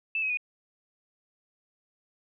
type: tone with pitch steps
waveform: sine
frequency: 2637 / 2550 / 2466 Hz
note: E7 / D#7 / D#7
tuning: 0 / +42 / -16 cents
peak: -26 dBFS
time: 0.15-0.372 s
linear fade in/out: 2 ms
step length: 74 ms
effects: none